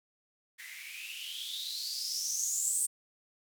violet noise with band-pass filter sweep, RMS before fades -36 dBFS, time 0.58-2.87 s, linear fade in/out 20 ms, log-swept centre 1900 to 8600 Hz, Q 9.8, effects none

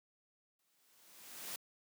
white noise with exponential growth, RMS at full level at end -42 dBFS, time 0.59-1.56 s, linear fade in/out 2 ms, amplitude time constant 210 ms, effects high-pass 150 Hz 12 dB/octave

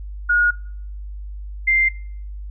sine tone pair in turn, 1441 / 2093 Hz, F#6 / C7, -46 / 0 cents, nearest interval tritone, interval 646 cents, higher second, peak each -13 dBFS, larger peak neither, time 0.29-0.51 / 1.67-1.89 s, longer neither, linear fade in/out 10 ms, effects noise-tail reverb RT60 0.6 s tail -25 dB re dry + added 50 Hz sine -29 dBFS peak until 2.5 s

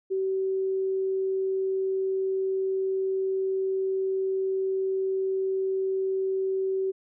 sine tone, 382.3 Hz, G4, 43 cents flat, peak -24 dBFS, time 0.1-6.92 s, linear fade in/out 20 ms, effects none

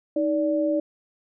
sine tone pair together, 312.8 / 581 Hz, D#4 / D5, +9 / -19 cents, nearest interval major seventh, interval 1072 cents, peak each -23 dBFS, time 0.16-0.8 s, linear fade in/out 5 ms, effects none

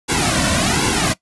pink noise with flanger, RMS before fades -17 dBFS, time 0.08-1.14 s, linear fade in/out 20 ms, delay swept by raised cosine 1.6 to 2.46 ms, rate 1.3 Hz, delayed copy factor -0.95, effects noise-tail reverb RT60 0.1 s tail -19 dB re dry + resampled to 24000 Hz

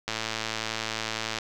click train, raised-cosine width 0.2 ms, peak -12 dBFS, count 146, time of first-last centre 0.08-1.386 s, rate 111 Hz, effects none

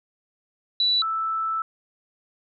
sine tone pair in turn, 3951 / 1318.5 Hz, B7 / E6, 0 / 0 cents, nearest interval octave + perfect fifth, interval 1900 cents, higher first, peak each -18 / -23 dBFS, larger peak first, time 0.8-1.02 / 1.02-1.62 s, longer second, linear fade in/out 2 ms, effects none

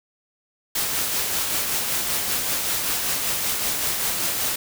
white noise with tremolo, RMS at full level -23 dBFS, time 0.75-4.56 s, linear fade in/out 5 ms, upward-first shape sine, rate 5.2 Hz, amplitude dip 30%, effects none

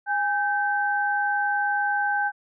sine tone pair together, 819 / 1550.4 Hz, G#5 / G6, -24 / -20 cents, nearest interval major seventh, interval 1104 cents, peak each -24 dBFS, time 0.06-2.32 s, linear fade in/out 50 ms, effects none

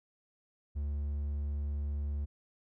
triangle tone with hard clipping, 72.5 Hz, D2, 22 cents flat, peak -33 dBFS, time 0.75-2.26 s, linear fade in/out 20 ms, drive 6 dB, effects none

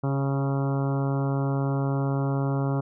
harmonic tone with a mistuned harmonic, 137.8 Hz, C#3, 10 cents flat, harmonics 1 / 2 / 3 / 4 / 5 / 6 / 7 / 8 / 9 / 10, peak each -24 / -30 / -34 / -36 / -38 / -40 / -41 / -42 / -43 / -44 dBFS, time 0.03-2.81 s, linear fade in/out 10 ms, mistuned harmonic 3, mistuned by -16 cents, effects none

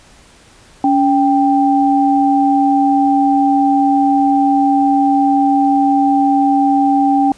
sine tone pair together, 281.1 / 786.8 Hz, C#4 / G5, +24 / +6 cents, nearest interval octave + tritone, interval 1782 cents, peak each -12 dBFS, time 0.84-7.32 s, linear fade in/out 2 ms, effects pink hiss -45 dBFS RMS until 7.37 s + resampled to 22050 Hz

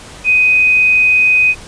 sine tone, 2503 Hz, D#7, 10 cents sharp, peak -7 dBFS, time 0.24-1.55 s, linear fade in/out 50 ms, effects pink hiss -34 dBFS RMS until 1.67 s + resampled to 22050 Hz

